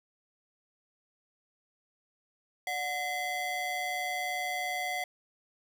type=ring-modulated tone; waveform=square; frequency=659.3 Hz; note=E5; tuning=in tune; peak=-29 dBFS; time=2.67-5.04 s; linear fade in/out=2 ms; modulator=1390 Hz; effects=none